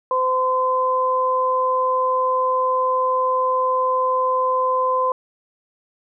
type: tone pair together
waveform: sine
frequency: 513 / 1026 Hz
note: C5 / C6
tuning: -34 / -34 cents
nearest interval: octave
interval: 1200 cents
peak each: -21 / -18 dBFS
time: 0.11-5.12 s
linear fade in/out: 2 ms
effects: none